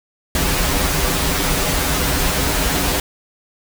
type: noise with comb filter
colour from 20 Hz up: pink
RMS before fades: -18 dBFS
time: 0.35-3 s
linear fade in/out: 2 ms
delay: 9 ms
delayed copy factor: -0.85
effects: none